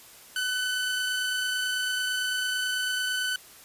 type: tone pair together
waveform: 25% pulse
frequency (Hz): 1504 / 3037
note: F#6 / F#7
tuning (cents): +28 / +44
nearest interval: octave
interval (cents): 1216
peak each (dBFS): -23 / -35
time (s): 0.36-3.36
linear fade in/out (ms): 2
effects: white hiss -50 dBFS RMS until 3.64 s + resampled to 32000 Hz